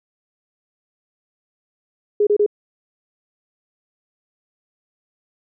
sine tone bursts, 415.3 Hz, G#4, in tune, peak -12 dBFS, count 3, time 2.2-2.463 s, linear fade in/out 5 ms, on 69 ms, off 28 ms, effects none

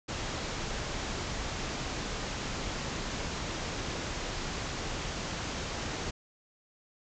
pink low-pass noise, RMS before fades -36 dBFS, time 0.08-6.11 s, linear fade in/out 10 ms, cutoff 7400 Hz, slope 96 dB/octave, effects none

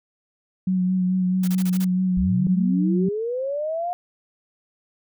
sine tone with vibrato, 184.3 Hz, F#3, 7 cents flat, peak -18 dBFS, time 0.67-3.09 s, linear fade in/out 5 ms, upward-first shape sine, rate 4.6 Hz, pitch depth 23 cents each way
white noise bursts, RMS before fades -35 dBFS, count 6, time 1.43-1.847 s, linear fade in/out 5 ms, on 47 ms, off 27 ms
sine linear sweep, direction up, 51.3 to 720 Hz, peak -23 dBFS, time 2.17-3.93 s, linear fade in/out 0 ms
click, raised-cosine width 3 ms, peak -20 dBFS, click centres 2.469 s
effects none

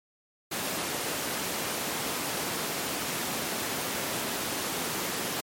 pink high-pass noise, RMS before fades -32 dBFS, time 0.51-5.41 s, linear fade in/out 10 ms, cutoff 200 Hz, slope 12 dB/octave, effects MP3 64 kbps

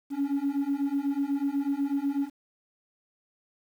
triangle beating tone pair, 275.9 / 284 Hz, C#4 / C#4, -8 / +42 cents, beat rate 8.1 Hz, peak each -26 / -25 dBFS, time 0.1-2.3 s, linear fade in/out 50 ms, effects tanh soft clip ceiling -20 dBFS + 9-bit

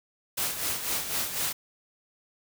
white noise with tremolo, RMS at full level -28 dBFS, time 0.37-1.53 s, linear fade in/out 10 ms, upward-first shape sine, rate 4 Hz, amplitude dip 60%, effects none

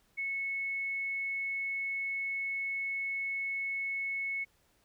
sine tone, 2200 Hz, C#7, 14 cents flat, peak -32 dBFS, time 0.17-4.45 s, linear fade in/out 20 ms, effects pink hiss -70 dBFS RMS until 4.84 s

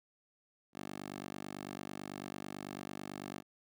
10% pulse tone with high-pass filter, 49.04 Hz, G1, 1 cent sharp, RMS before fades -45 dBFS, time 0.73-3.43 s, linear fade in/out 50 ms, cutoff 250 Hz, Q 0.96, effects none

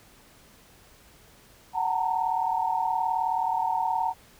sine tone cluster, 746 / 893 / 932 Hz, F#5 / A5 / A#5, +14 / +25 / -1 cents, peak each -28 dBFS, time 1.73-4.14 s, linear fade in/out 50 ms, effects pink hiss -55 dBFS RMS until 4.39 s

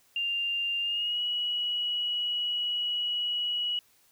sine tone with pitch glide, 2794 to 2921 Hz, F7 to F#7, 0 to -23 cents, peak -27 dBFS, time 0.16-3.79 s, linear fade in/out 2 ms, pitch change +77 cents, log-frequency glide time 0.81-1.21 s, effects white hiss -64 dBFS RMS until 4.11 s

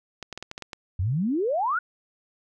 clicks, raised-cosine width 0.2 ms, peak -18 dBFS, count 8, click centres 0.227 / 0.327 / 0.376 / 0.426 / 0.514 / 0.579 / 0.623 / 0.732 s
sine exponential sweep, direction up, 83 to 1502 Hz, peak -22 dBFS, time 0.99-1.79 s, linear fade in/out 5 ms
effects none

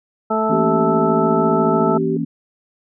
harmonic tone, 219.1 Hz, A3, 7 cents flat, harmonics 1 / 2 / 3 / 4 / 6, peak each -22 / -22 / -22 / -22 / -22 dBFS, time 0.3-1.98 s, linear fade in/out 10 ms
sine chord, A# diminished, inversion second, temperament equal, 164.81 / 233.1 / 277.2 Hz, E3 / A#3 / C#4, 0 / 0 / 0 cents, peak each -23 dBFS, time 0.49-2.25 s, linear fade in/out 10 ms
sine tone, 385.5 Hz, G4, 29 cents flat, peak -19 dBFS, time 0.52-2.17 s, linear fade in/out 5 ms
effects none

